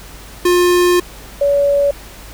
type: tone pair in turn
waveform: square / sine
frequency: 355 / 567.5 Hz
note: F4 / C#5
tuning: +28 / +41 cents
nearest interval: minor sixth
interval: 813 cents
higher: second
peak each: -10 / -10 dBFS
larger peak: neither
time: 0.45-1 / 1.41-1.91 s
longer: first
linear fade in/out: 5 ms
effects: added 50 Hz sine -36 dBFS peak until 2.33 s + pink hiss -37 dBFS RMS until 2.33 s